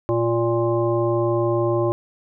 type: harmonic tone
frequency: 116.7 Hz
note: A#2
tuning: 2 cents sharp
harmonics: 1 / 3 / 5 / 7 / 9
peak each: -24 / -20 / -24 / -32 / -29 dBFS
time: 0.09-1.92 s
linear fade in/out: 0 ms
effects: none